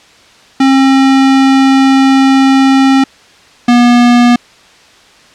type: tone pair in turn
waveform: square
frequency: 268.4 / 241.5 Hz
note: C4 / B3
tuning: +44 / -39 cents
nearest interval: major second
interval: 183 cents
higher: first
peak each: -5 / -4 dBFS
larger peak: second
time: 0.6-3.04 / 3.68-4.36 s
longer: first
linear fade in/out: 5 ms
effects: white hiss -41 dBFS RMS until 5.34 s + low-pass 5000 Hz 12 dB/octave